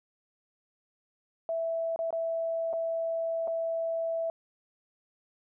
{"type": "tone with dropouts", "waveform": "sine", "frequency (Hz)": 659.3, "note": "E5", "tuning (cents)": 0, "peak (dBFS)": -28, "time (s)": [1.49, 4.3], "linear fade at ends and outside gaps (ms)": 1, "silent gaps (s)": [[1.961, 1.99], [2.106, 2.127], [2.73, 2.735], [3.474, 3.479]], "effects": []}